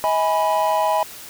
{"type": "chord", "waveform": "triangle", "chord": "G# minor", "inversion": "second", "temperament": "equal with one note detuned", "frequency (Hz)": [637.9, 830.6, 987.8], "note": ["D#5", "G#5", "B5"], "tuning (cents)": [43, 0, 0], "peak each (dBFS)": -19, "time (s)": [0.04, 1.03], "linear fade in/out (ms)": 0, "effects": ["white hiss -38 dBFS RMS until 1.29 s"]}